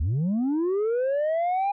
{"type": "linear sweep", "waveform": "sine", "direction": "up", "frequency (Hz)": [65.41, 815], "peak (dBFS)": -19, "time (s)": [0, 1.72], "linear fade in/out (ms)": 10, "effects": ["tanh soft clip ceiling -21 dBFS"]}